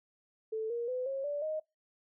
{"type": "tone with pitch steps", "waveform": "sine", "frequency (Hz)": [440, 471.6, 505.4, 541.7, 580.6, 622.3], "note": ["A4", "A#4", "B4", "C#5", "D5", "D#5"], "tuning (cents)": [0, 20, 40, -40, -20, 0], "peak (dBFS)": -32, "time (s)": [0.52, 1.6], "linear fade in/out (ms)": 10, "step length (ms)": 180, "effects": ["noise-tail reverb RT60 0.2 s tail -23 dB re dry"]}